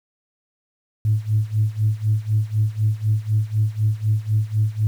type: tone with tremolo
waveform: sine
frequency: 107.6 Hz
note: A2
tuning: 38 cents flat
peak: -13 dBFS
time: 1.05-4.87 s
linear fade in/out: 0 ms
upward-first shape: sine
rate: 4 Hz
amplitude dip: 90%
effects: tanh soft clip ceiling -9 dBFS + 8-bit